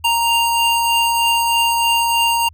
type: tone pair together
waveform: square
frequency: 932.4 / 2794 Hz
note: A#5 / F7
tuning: 0 / 0 cents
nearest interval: octave + perfect fifth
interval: 1900 cents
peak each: -16 / -19 dBFS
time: 0.04-2.49 s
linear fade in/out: 10 ms
effects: added 82 Hz sine -41 dBFS peak until 2.53 s